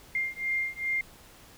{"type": "beating tone pair", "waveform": "sine", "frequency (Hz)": [2108, 2110.5], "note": ["C7", "C7"], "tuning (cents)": [12, 14], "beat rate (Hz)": 2.5, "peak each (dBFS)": [-31, -31], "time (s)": [0.15, 1.01], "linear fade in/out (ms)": 2, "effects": ["pink hiss -53 dBFS RMS until 1.57 s"]}